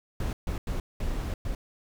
brown noise bursts at uneven times, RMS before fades -30 dBFS, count 5, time 0.2-0.33 / 0.47-0.58 / 0.67-0.8 / 1-1.34 / 1.45-1.55 s, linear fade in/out 2 ms, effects none

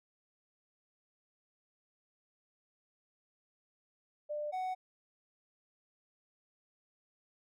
sine / triangle tone pair in turn, 596 / 744 Hz, D5 / F#5, +25 / +9 cents, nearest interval major third, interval 384 cents, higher second, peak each -35 / -32 dBFS, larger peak second, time 4.29-4.52 / 4.52-4.75 s, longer neither, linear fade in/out 20 ms, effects none

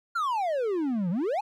triangle exponential two-way sweep, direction down then up, 1431 to 164.81 to 892 Hz, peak -23 dBFS, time 0.15-1.41 s, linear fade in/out 10 ms, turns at 1.1 s, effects none

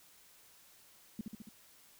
sine tone with echo, 215.9 Hz, A3, 33 cents flat, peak -35 dBFS, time 1.19-1.21 s, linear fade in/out 2 ms, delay 70 ms, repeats 4, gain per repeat -3 dB, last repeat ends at 1.49 s, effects white hiss -62 dBFS RMS until 1.99 s

